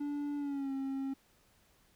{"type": "tone with pitch glide", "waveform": "triangle", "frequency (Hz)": [289.5, 270.1], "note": ["D4", "C#4"], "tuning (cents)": [-25, -45], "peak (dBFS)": -32, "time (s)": [0, 1.14], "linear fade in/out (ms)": 10, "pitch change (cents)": -120, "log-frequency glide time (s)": [0.37, 0.72], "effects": ["pink hiss -68 dBFS RMS until 1.95 s"]}